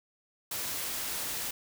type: noise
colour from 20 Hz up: white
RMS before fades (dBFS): -35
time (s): 0.51-1.51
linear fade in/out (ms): 5
effects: none